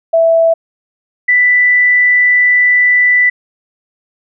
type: tone pair in turn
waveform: sine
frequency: 659.3 / 1980 Hz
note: E5 / B6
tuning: 0 / +4 cents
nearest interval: octave + perfect fifth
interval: 1904 cents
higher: second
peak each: -6 dBFS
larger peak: neither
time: 0.13-0.54 / 1.28-3.3 s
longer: second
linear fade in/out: 10 ms
effects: none